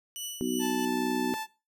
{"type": "tone with tremolo", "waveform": "15% pulse", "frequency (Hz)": 2960, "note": "F#7", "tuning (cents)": 0, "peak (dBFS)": -26, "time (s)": [0.16, 0.85], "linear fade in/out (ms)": 0, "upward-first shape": "triangle", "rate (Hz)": 2.9, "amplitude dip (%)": 70}
{"type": "harmonic tone", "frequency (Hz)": 62.3, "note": "B1", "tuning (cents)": 16, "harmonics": [3, 4, 5, 6], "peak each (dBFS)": [-39, -30, -34, -32], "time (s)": [0.41, 1.34], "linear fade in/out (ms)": 0}
{"type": "tone", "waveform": "sawtooth", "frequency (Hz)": 878, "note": "A5", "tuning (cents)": -4, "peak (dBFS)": -29, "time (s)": [0.59, 1.47], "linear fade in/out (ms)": 50}
{"effects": ["noise-tail reverb RT60 0.3 s tail -19 dB re dry"]}